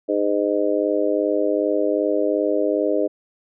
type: harmonic tone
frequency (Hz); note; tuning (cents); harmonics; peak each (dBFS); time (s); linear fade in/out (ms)
102.6; G#2; -21; 3 / 4 / 5 / 6; -23 / -23 / -23 / -23; 0.08-3.08; 20
effects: none